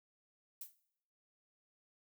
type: noise with exponential decay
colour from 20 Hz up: violet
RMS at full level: -41 dBFS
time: 0.61-0.75 s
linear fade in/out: 5 ms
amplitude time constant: 30 ms
effects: noise-tail reverb RT60 0.7 s tail -18 dB re dry